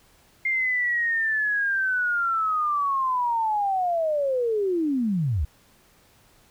sine linear sweep, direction down, 2117 to 62 Hz, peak -21 dBFS, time 0.45-5.45 s, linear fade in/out 5 ms, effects pink hiss -58 dBFS RMS until 6.5 s

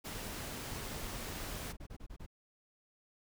pink noise, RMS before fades -43 dBFS, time 0.04-1.73 s, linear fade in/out 20 ms
brown noise bursts, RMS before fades -46 dBFS, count 16, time 0.71-2.264 s, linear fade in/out 10 ms, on 69 ms, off 30 ms
effects none

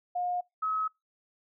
sine tone pair in turn, 715 / 1281.4 Hz, F5 / E6, +41 / -49 cents, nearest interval minor seventh, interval 1010 cents, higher second, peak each -28 / -27 dBFS, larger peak second, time 0.15-0.41 / 0.62-0.88 s, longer neither, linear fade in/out 10 ms, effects noise-tail reverb RT60 0.2 s tail -26 dB re dry

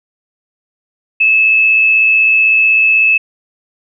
sine tone with amplitude modulation, 2603 Hz, E7, 22 cents flat, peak -5 dBFS, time 1.2-3.18 s, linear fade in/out 10 ms, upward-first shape sine, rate 116 Hz, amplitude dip 35%, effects none

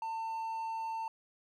triangle tone, 898 Hz, A5, 35 cents sharp, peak -33 dBFS, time 0.02-1.08 s, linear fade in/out 2 ms, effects none

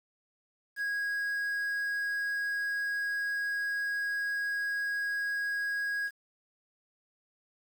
triangle tone with quantisation, 1649 Hz, G#6, 13 cents flat, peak -28 dBFS, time 0.76-6.11 s, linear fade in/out 50 ms, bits 9, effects none

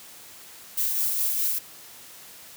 violet noise with tremolo, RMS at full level -24 dBFS, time 0.77-1.59 s, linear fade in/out 10 ms, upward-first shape sine, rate 4.8 Hz, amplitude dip 30%, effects white hiss -46 dBFS RMS until 2.56 s + high-pass 60 Hz 12 dB/octave

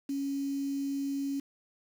sine tone with quantisation, 277.2 Hz, C#4, in tune, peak -30 dBFS, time 0.09-1.4 s, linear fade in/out 5 ms, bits 8, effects none

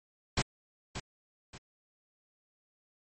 pink noise with echo, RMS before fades -28 dBFS, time 0.37-0.42 s, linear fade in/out 5 ms, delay 580 ms, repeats 2, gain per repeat -10 dB, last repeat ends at 1.58 s, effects MP3 32 kbps

